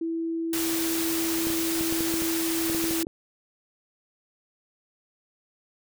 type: tone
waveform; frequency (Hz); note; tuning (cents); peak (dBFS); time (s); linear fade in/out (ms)
sine; 329.6; E4; 0; -26; 0.01-3.05; 5
type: noise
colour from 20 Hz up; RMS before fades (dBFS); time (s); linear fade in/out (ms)
white; -30; 0.53-3.03; 2
type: clicks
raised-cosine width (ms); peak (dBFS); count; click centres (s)
2; -21; 12; 1.47 / 1.503 / 1.81 / 1.925 / 2.007 / 2.14 / 2.221 / 2.698 / 2.748 / 2.841 / 2.91 / 3.069
effects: none